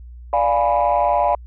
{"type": "chord", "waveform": "sine", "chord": "D diminished seventh", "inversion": "none", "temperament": "equal", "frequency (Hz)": [587.3, 698.5, 830.6, 987.8], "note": ["D5", "F5", "Ab5", "Cb6"], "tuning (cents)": [0, 0, 0, 0], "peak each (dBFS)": [-19, -18, -19, -20], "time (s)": [0.33, 1.35], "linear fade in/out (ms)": 2, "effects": ["tanh soft clip ceiling -8 dBFS", "added 60 Hz sine -35 dBFS peak until 1.46 s"]}